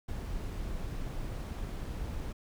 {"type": "noise", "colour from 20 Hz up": "brown", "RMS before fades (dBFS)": -37, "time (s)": [0.08, 2.33], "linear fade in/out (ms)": 10, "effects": []}